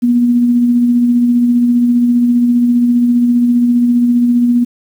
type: tone with tremolo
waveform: sine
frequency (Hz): 241.3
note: B3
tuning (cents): -40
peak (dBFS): -6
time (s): 0.02-4.65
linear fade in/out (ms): 20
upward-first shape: sine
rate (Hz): 15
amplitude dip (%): 30
effects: 7-bit